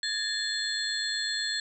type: tone cluster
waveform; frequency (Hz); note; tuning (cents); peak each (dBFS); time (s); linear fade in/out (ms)
sine; 1692 / 1800 / 3476 / 4236 / 7760; G#6 / A6 / A7 / C8 / B8; +32 / +39 / -22 / +21 / -31; -36 / -36 / -35 / -31 / -39; 0.03-1.6; 2
effects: none